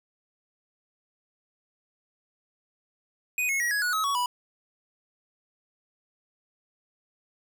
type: tone with pitch steps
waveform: square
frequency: 2489 / 2179 / 1908.2 / 1670.8 / 1463 / 1281 / 1121.6 / 982.1 Hz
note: D#7 / C#7 / A#6 / G#6 / F#6 / E6 / C#6 / B5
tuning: 0 / -30 / +40 / +10 / -20 / -50 / +20 / -10 cents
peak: -25 dBFS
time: 3.38-4.26 s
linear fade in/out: 2 ms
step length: 110 ms
effects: none